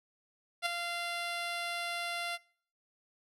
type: tone with ADSR envelope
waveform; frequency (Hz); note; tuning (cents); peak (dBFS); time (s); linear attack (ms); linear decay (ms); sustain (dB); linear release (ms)
10% pulse; 692; F5; -16; -19; 0.62-2.38; 39; 11; -7; 34
effects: noise-tail reverb RT60 0.5 s tail -23 dB re dry + low-pass 10000 Hz 12 dB/octave